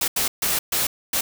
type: noise bursts at uneven times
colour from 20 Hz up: white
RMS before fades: -22 dBFS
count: 5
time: 0.01-0.08 / 0.16-0.28 / 0.42-0.59 / 0.72-0.87 / 1.13-1.21 s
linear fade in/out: 5 ms
effects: none